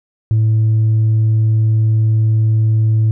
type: tone with tanh clipping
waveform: triangle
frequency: 110 Hz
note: A2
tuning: in tune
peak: -10 dBFS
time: 0.31-3.11 s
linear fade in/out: 0 ms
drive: 6 dB
effects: none